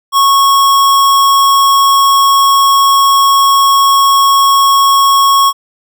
square tone, 1101 Hz, C#6, 12 cents flat, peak -6 dBFS, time 0.12-5.53 s, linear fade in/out 50 ms, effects none

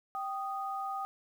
sine tone pair together, 781 / 1239.8 Hz, G5 / D#6, -7 / -7 cents, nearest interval minor sixth, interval 800 cents, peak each -36 / -37 dBFS, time 0.15-1.05 s, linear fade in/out 0 ms, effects 10-bit

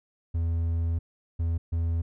triangle tone bursts at uneven times, 83.3 Hz, E2, 19 cents sharp, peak -22 dBFS, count 3, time 0.34-0.99 / 1.39-1.58 / 1.72-2.02 s, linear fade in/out 10 ms, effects none

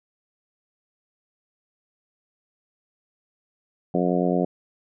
harmonic tone, 89.4 Hz, F2, 41 cents sharp, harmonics 2 / 3 / 4 / 5 / 6 / 7 / 8, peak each -24 / -26 / -27 / -28 / -29 / -29 / -30 dBFS, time 3.94-4.45 s, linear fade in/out 5 ms, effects none

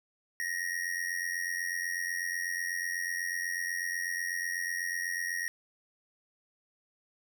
square tone with amplitude modulation, 1878 Hz, A#6, 12 cents sharp, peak -29 dBFS, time 0.4-5.48 s, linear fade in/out 0 ms, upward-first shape sine, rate 88.1 Hz, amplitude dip 75%, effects none

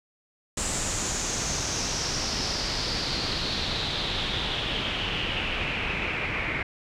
pink noise with low-pass filter sweep, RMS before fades -29 dBFS, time 0.57-6.63 s, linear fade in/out 5 ms, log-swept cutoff 7700 to 2200 Hz, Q 4.9, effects none

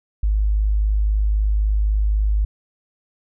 sine tone, 51.91 Hz, G#1, in tune, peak -15 dBFS, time 0.23-2.45 s, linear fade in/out 5 ms, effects none

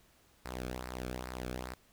sawtooth tone with flanger, 62.6 Hz, B1, 24 cents sharp, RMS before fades -41 dBFS, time 0.45-1.74 s, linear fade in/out 5 ms, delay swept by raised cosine 0.3 to 1.06 ms, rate 2.4 Hz, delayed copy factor -0.7, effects pink hiss -66 dBFS RMS until 1.92 s

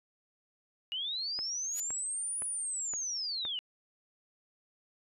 sine linear two-way sweep, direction up then down, 2844 to 9956 to 2844 Hz, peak -33 dBFS, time 0.92-3.59 s, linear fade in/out 0 ms, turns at 2.43 s
click train, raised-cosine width 0.5 ms, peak -29 dBFS, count 5, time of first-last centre 1.39-3.452 s, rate 1.94 Hz
blue noise with exponential growth, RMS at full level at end -35 dBFS, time 1.67-1.8 s, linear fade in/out 1 ms, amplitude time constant 27 ms
effects resampled to 32000 Hz

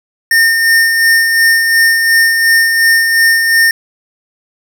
square tone with tremolo, 1820 Hz, A#6, 42 cents flat, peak -6 dBFS, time 0.31-3.71 s, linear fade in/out 2 ms, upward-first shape sine, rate 2.8 Hz, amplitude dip 40%, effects none

